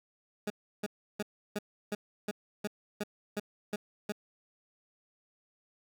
20% pulse tone bursts, 207.7 Hz, G#3, in tune, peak -27 dBFS, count 11, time 0.47-4.122 s, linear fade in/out 5 ms, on 32 ms, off 330 ms, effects none

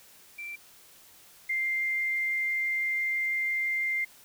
sine tone pair in turn, 2349 / 2098 Hz, D7 / C7, 0 / +4 cents, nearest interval major second, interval 196 cents, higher first, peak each -36 / -26 dBFS, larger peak second, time 0.38-0.56 / 1.49-4.05 s, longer second, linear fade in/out 10 ms, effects white hiss -55 dBFS RMS until 4.24 s

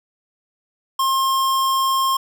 square tone, 1067 Hz, C6, 34 cents sharp, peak -17 dBFS, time 0.99-2.17 s, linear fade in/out 5 ms, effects none

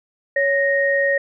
sine tone pair together, 556.5 / 1864.7 Hz, C#5 / A#6, +7 / 0 cents, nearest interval octave + major sixth, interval 2093 cents, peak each -18 dBFS, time 0.36-1.18 s, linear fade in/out 5 ms, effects none

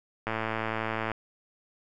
click train, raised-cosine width 0.5 ms, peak -15 dBFS, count 95, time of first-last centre 0.27-1.117 s, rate 111 Hz, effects none

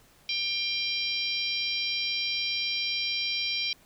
harmonic tone, 793 Hz, G5, 20 cents sharp, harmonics 3 / 4 / 5 / 6 / 7, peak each -32 / -33 / -34 / -35 / -35 dBFS, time 0.29-3.73 s, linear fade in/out 2 ms, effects pink hiss -59 dBFS RMS until 3.85 s

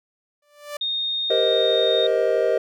sawtooth tone with exponential growth, 587.3 Hz, D5, in tune, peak -23 dBFS, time 0.42-0.77 s, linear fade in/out 5 ms, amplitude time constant 76 ms
sine tone, 3690 Hz, A#7, 18 cents flat, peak -22 dBFS, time 0.81-2.07 s, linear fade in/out 5 ms
triangle chord, C minor seventh, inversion second, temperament just, 392.4 / 470.9 / 523.3 / 627.9 Hz, G4 / Bb4 / C5 / Eb5, +2 / +18 / 0 / +16 cents, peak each -23 / -20 / -22 / -20 dBFS, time 1.3-2.58 s, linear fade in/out 5 ms
effects none

